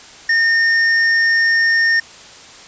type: tone with hard clipping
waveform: triangle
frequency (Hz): 1827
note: A#6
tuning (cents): -35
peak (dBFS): -13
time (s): 0.29-2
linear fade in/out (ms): 5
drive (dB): 11
effects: white hiss -39 dBFS RMS until 2.67 s + resampled to 16000 Hz